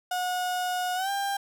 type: tone with pitch glide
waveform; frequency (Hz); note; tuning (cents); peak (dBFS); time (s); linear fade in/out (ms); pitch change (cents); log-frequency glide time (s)
35% pulse; 726 to 796.3; F#5 to G5; -33 to +27; -25; 0.11-1.37; 5; +160; 0.95-1.1
effects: none